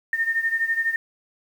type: beating tone pair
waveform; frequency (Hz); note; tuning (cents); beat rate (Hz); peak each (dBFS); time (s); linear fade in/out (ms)
sine; 1819 / 1831; A#6 / A#6; -43 / -32; 12; -22 / -26; 0.13-0.96; 2
effects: 8-bit